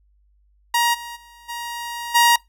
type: tone with level steps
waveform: sawtooth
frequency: 945 Hz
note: A#5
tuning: 23 cents sharp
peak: -12 / -28 / -41 / -24 / -8 dBFS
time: 0.74-2.36 s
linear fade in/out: 5 ms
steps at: 0.93 / 1.15 / 1.48 / 2.14 s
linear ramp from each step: 20 ms
effects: noise-tail reverb RT60 0.2 s tail -23 dB re dry + added 50 Hz sine -56 dBFS peak until 2.48 s